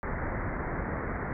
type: low-pass noise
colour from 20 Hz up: pink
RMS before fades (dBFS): -33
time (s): 0.03-1.33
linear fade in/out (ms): 0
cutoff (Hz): 2100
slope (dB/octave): 96
effects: none